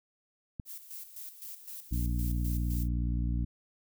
click, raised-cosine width 5 ms, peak -25 dBFS, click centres 0.598 s
violet noise with tremolo, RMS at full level -43 dBFS, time 0.65-2.89 s, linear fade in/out 50 ms, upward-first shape square, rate 3.9 Hz, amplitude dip 65%
harmonic tone, 59.4 Hz, A#1, 33 cents sharp, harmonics 1 / 2 / 3 / 4 / 5, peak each -29 / -35 / -39 / -41 / -43 dBFS, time 1.91-3.45 s, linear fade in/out 10 ms
effects none

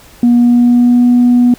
sine tone with pitch glide, 240 to 244.2 Hz, B3 to B3, -49 to -19 cents, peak -3 dBFS, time 0.23-1.54 s, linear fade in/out 2 ms, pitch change +30 cents, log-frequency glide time 0.33-1.06 s, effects tanh soft clip ceiling -2 dBFS + pink hiss -40 dBFS RMS until 1.58 s

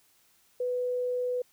sine tone, 496.3 Hz, B4, 8 cents sharp, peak -27 dBFS, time 0.6-1.42 s, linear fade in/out 5 ms, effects white hiss -65 dBFS RMS until 1.52 s

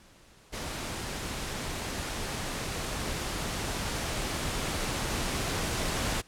pink noise with level ramp, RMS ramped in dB -36 to -30 dBFS, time 0.52-6.22 s, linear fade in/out 20 ms, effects pink hiss -57 dBFS RMS until 6.27 s + low-pass 10000 Hz 12 dB/octave

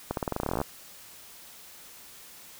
accelerating click train, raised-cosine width 1 ms, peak -14 dBFS, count 17, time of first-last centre 0.11-0.615 s, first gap 62 ms, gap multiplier 0.9, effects white hiss -49 dBFS RMS until 2.59 s

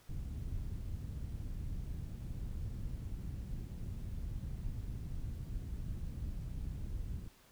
pink low-pass noise, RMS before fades -41 dBFS, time 0.09-7.28 s, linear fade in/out 5 ms, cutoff 130 Hz, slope 12 dB/octave, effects pink hiss -64 dBFS RMS until 7.51 s

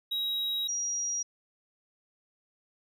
triangle / sine tone pair in turn, 3825 / 5731 Hz, A#7 / F8, +44 / +44 cents, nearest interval perfect fifth, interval 700 cents, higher second, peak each -27 / -29 dBFS, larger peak first, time 0.11-0.68 / 0.68-1.23 s, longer first, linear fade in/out 10 ms, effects none

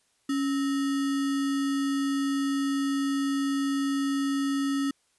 sine tone with sample-and-hold, 277.2 Hz, C#4, in tune, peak -24 dBFS, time 0.29-4.91 s, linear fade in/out 5 ms, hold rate 1575 Hz, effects white hiss -69 dBFS RMS until 5.18 s + resampled to 24000 Hz

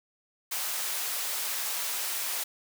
white high-pass noise, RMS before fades -32 dBFS, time 0.51-2.44 s, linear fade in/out 10 ms, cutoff 610 Hz, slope 12 dB/octave, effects none

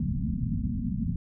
white low-pass noise, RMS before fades -29 dBFS, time 0-1.16 s, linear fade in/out 2 ms, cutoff 250 Hz, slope 96 dB/octave, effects none

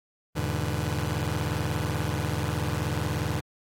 sawtooth chord, E dominant seventh, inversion none, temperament just, 82.41 / 103.01 / 123.61 / 148.33 Hz, E2 / G#2 / B2 / D3, 0 / -14 / +2 / +18 cents, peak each -28 / -28 / -29 / -27 dBFS, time 0.35-3.41 s, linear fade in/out 20 ms, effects AAC 48 kbps

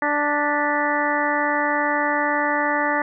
harmonic tone with a mistuned harmonic, 293.7 Hz, D4, in tune, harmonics 1 / 2 / 3 / 4 / 5 / 6 / 7, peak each -27 / -26 / -24 / -27 / -29 / -25 / -28 dBFS, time 0.02-3.02 s, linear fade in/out 2 ms, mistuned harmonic 7, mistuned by -76 cents, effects none

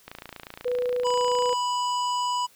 click train, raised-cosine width 0.3 ms, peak -22 dBFS, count 42, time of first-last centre 0.08-1.529 s, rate 28.3 Hz
sine tone, 493.9 Hz, B4, in tune, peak -23 dBFS, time 0.65-1.54 s, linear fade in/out 10 ms
harmonic tone, 986 Hz, B5, 3 cents flat, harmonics 1 / 3 / 5 / 7 / 8, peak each -24 / -34 / -38 / -41 / -42 dBFS, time 1.04-2.47 s, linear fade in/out 20 ms
effects white hiss -57 dBFS RMS until 2.55 s

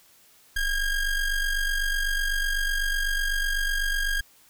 square ring-modulated tone, 804 Hz, G5, 44 cents sharp, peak -21 dBFS, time 0.56-4.21 s, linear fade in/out 5 ms, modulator 828 Hz, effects white hiss -57 dBFS RMS until 4.49 s

